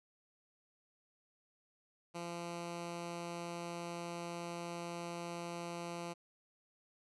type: tone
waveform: 10% pulse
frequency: 171.6 Hz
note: F3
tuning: 30 cents flat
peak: -33 dBFS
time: 2.14-6.14 s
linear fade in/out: 20 ms
effects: resampled to 24000 Hz